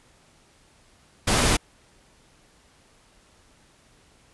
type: noise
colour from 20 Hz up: pink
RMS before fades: -20 dBFS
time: 1.27-1.57 s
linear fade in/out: 10 ms
effects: pink hiss -58 dBFS RMS until 4.33 s + resampled to 24000 Hz